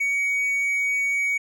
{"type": "tone", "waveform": "triangle", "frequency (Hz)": 2249, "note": "C#7", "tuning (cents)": 24, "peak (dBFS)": -19, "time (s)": [0, 1.38], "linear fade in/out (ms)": 10, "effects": []}